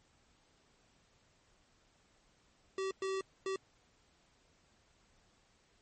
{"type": "tone bursts at uneven times", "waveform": "square", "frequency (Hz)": 384, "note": "G4", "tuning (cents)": -36, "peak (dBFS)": -35, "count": 3, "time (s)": [[2.78, 2.91], [3.02, 3.21], [3.46, 3.56]], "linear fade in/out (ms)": 2, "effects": ["pink hiss -70 dBFS RMS until 5.81 s", "MP3 32 kbps"]}